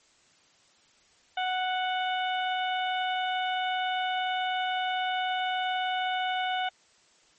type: harmonic tone with a mistuned harmonic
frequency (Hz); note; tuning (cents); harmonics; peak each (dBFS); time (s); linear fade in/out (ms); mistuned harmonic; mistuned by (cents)
740; F#5; 0; 1 / 2 / 3 / 4 / 5; -28 / -34 / -38 / -36 / -41; 1.37-6.69; 5; 5; -44
effects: white hiss -62 dBFS RMS until 7.38 s + MP3 32 kbps